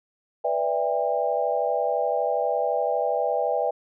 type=chord; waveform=sine; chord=E minor seventh; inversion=second; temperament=equal with one note detuned; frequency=493.9 / 587.3 / 659.3 / 803.2 Hz; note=B4 / D5 / E5 / G5; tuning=0 / 0 / 0 / +42 cents; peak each=-27 dBFS; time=0.44-3.71 s; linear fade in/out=10 ms; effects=none